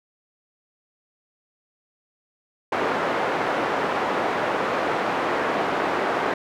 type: band-pass noise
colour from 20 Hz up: pink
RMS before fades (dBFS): -24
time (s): 2.72-6.34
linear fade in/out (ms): 5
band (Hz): 390 to 1500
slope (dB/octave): 12
effects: none